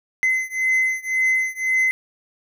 triangle beating tone pair, 2048 / 2049.9 Hz, C7 / C7, -38 / -36 cents, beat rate 1.9 Hz, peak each -19 / -20 dBFS, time 0.23-1.91 s, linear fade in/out 0 ms, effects none

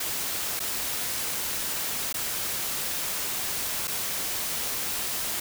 white noise with dropouts, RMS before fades -30 dBFS, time 0-5.4 s, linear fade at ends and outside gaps 5 ms, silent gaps 0.594-0.601 / 2.128-2.141 / 3.874-3.878 s, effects none

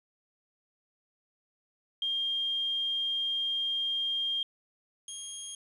sine / 5% pulse tone pair in turn, 3210 / 3253 Hz, G7 / G#7, +40 / -37 cents, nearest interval unison, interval 23 cents, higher second, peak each -28 / -28 dBFS, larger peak neither, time 2.02-4.43 / 5.08-5.55 s, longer first, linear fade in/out 2 ms, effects resampled to 24000 Hz + 10-bit

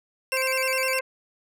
harmonic tone, 523.3 Hz, C5, in tune, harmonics 1 / 2 / 3 / 4 / 5, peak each -27 / -32 / -32 / -33 / -36 dBFS, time 0.32-1.01 s, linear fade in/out 10 ms
sawtooth tone with vibrato, 2502 Hz, D#7, 9 cents sharp, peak -23 dBFS, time 0.32-0.99 s, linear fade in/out 0 ms, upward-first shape square, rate 9.8 Hz, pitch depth 140 cents each way
effects none

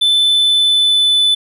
triangle tone with pitch glide, 3520 to 3498 Hz, A7 to A7, 0 to -11 cents, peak -8 dBFS, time 0.01-1.35 s, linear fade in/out 10 ms, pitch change -11 cents, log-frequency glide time 0.13-1.19 s, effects none

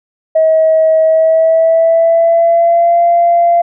sine tone with pitch glide, 638 to 687.8 Hz, D#5 to F5, +43 to -27 cents, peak -5 dBFS, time 0.35-3.62 s, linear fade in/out 10 ms, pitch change +130 cents, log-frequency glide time 1.03-3.01 s, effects tanh soft clip ceiling -1 dBFS

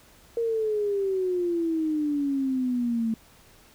sine exponential sweep, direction down, 468.7 to 222 Hz, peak -23 dBFS, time 0.37-3.14 s, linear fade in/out 2 ms, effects pink hiss -55 dBFS RMS until 3.74 s

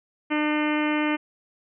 harmonic tone, 301.4 Hz, D4, 45 cents sharp, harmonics 1 / 2 / 3 / 4 / 5 / 6 / 7 / 8 / 9 / 10, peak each -23 / -32 / -32 / -34 / -35 / -35 / -32 / -35 / -39 / -39 dBFS, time 0.3-1.17 s, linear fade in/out 20 ms, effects none

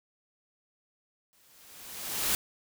white noise with exponential growth, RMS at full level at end -26 dBFS, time 1.33-2.35 s, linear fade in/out 0 ms, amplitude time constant 220 ms, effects none

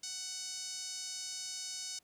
5% pulse tone with band-pass filter, 744 Hz, F#5, 9 cents sharp, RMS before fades -42 dBFS, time 0.03-1.99 s, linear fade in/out 5 ms, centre 5700 Hz, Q 1.8, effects pink hiss -72 dBFS RMS until 2.03 s + high-pass 80 Hz 12 dB/octave

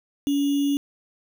sine tone with sample-and-hold, 283.2 Hz, C#4, 37 cents sharp, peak -19 dBFS, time 0.27-0.77 s, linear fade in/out 0 ms, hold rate 3150 Hz, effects none

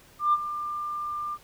sine tone with ADSR envelope, 1194 Hz, D6, 28 cents sharp, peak -16 dBFS, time 0.19-1.38 s, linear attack 140 ms, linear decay 38 ms, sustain -13 dB, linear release 48 ms, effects tanh soft clip ceiling -13 dBFS + pink hiss -55 dBFS RMS until 1.43 s

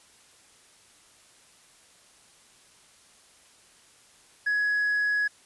triangle tone with tanh clipping, 1677 Hz, G#6, 16 cents sharp, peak -23 dBFS, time 4.46-5.28 s, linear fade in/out 10 ms, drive 6 dB, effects white hiss -57 dBFS RMS until 5.45 s + resampled to 24000 Hz

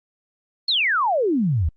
sine exponential sweep, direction down, 4426 to 70.2 Hz, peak -17 dBFS, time 0.68-1.69 s, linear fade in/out 5 ms, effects Opus 32 kbps

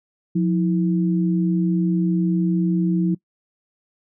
sine tone pair together, 177.66 / 324.7 Hz, F3 / E4, +30 / -26 cents, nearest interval minor seventh, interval 1044 cents, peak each -17 / -23 dBFS, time 0.35-3.15 s, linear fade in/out 10 ms, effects noise-tail reverb RT60 0.1 s tail -22 dB re dry

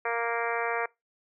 harmonic tone, 233.1 Hz, A#3, in tune, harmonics 2 / 3 / 4 / 5 / 6 / 7 / 8 / 9 / 10, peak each -32 / -34 / -35 / -36 / -37 / -37 / -38 / -39 / -39 dBFS, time 0.05-0.86 s, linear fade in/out 5 ms, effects noise-tail reverb RT60 0.2 s tail -23 dB re dry

